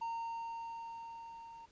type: tone with level ramp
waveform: triangle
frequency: 920 Hz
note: A#5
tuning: 23 cents flat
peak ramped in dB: -34 to -48 dBFS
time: 0.01-1.66 s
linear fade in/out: 10 ms
effects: pink hiss -68 dBFS RMS until 1.71 s + resampled to 16000 Hz